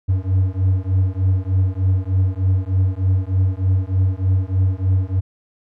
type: beating tone pair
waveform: triangle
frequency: 92.5 / 95.8 Hz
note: F#2 / G2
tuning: 0 / -39 cents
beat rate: 3.3 Hz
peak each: -16 dBFS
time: 0.08-5.21 s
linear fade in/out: 20 ms
effects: none